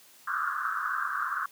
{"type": "band-pass noise", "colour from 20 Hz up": "pink", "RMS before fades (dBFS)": -31, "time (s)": [0.27, 1.46], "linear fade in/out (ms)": 5, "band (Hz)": [1100, 1600], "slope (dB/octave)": 96, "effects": ["white hiss -56 dBFS RMS until 1.51 s", "high-pass 150 Hz 12 dB/octave"]}